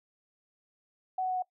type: tone with pitch steps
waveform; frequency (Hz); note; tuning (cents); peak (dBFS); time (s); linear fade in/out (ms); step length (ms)
sine; 748 / 743.7 / 739.4 / 735.1; F#5 / F#5 / F#5 / F#5; +19 / +9 / -1 / -11; -28; 1.18-1.424; 5; 61
effects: noise-tail reverb RT60 0.1 s tail -21 dB re dry